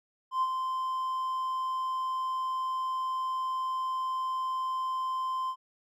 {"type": "tone with ADSR envelope", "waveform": "triangle", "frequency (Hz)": 1039, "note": "C6", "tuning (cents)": -12, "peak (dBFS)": -20, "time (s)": [0.31, 5.56], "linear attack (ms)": 110, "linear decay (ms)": 42, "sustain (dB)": -7, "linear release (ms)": 68, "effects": ["tanh soft clip ceiling -20 dBFS"]}